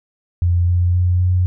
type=tone with pitch steps; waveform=sine; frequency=87.31 / 88.43 / 89.56 / 90.7 Hz; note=F2 / F2 / F2 / F#2; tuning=0 / +22 / +44 / -34 cents; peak=-12 dBFS; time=0.42-1.46 s; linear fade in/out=0 ms; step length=260 ms; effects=none